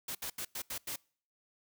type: noise bursts at uneven times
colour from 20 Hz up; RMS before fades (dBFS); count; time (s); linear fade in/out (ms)
white; -39; 6; 0.08-0.15 / 0.22-0.3 / 0.38-0.45 / 0.55-0.62 / 0.7-0.78 / 0.87-0.96; 5
effects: noise-tail reverb RT60 0.5 s tail -26 dB re dry